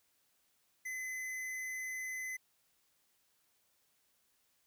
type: tone with tanh clipping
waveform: sine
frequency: 2031 Hz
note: B6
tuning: 48 cents sharp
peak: -40 dBFS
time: 0.85-2.37 s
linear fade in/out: 10 ms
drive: 18 dB
effects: white hiss -75 dBFS RMS until 4.66 s